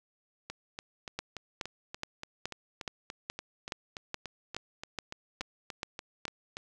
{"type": "two click trains", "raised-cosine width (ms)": 0.2, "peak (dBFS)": [-17, -22], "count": [13, 22], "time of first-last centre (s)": [[1.19, 6.253], [0.5, 6.569]], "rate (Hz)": [2.37, 3.46], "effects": []}